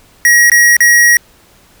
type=tone with dropouts; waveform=square; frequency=1900 Hz; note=A#6; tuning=33 cents sharp; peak=-5 dBFS; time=0.25-1.17 s; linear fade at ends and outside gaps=1 ms; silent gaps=0.499-0.517 / 0.767-0.805 s; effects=pink hiss -46 dBFS RMS until 1.8 s